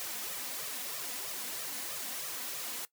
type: noise with flanger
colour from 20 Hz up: white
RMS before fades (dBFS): -39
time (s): 0-2.85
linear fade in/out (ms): 0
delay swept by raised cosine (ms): 1.6 to 4.1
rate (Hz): 3.1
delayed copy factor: +0.7
effects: noise-tail reverb RT60 0.1 s tail -18 dB re dry + high-pass 150 Hz 12 dB/octave